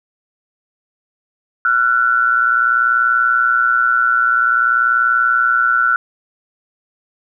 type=tone pair together; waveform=sine; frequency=1359.5 / 1480 Hz; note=F6 / F#6; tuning=-47 / 0 cents; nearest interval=minor second; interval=147 cents; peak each=-14 dBFS; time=1.65-5.96 s; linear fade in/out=2 ms; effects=none